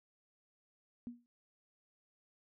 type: tone with exponential decay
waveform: sine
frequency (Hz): 240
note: B3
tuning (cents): -49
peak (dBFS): -38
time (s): 1.07-1.26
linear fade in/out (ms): 0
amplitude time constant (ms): 40
effects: none